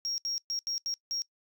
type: tone bursts at uneven times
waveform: sine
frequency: 5588 Hz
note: F8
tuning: in tune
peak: -28 dBFS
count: 6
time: 0.05-0.18 / 0.25-0.38 / 0.5-0.59 / 0.67-0.78 / 0.86-0.94 / 1.11-1.22 s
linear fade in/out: 0 ms
effects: noise-tail reverb RT60 0.1 s tail -24 dB re dry + tanh soft clip ceiling -28 dBFS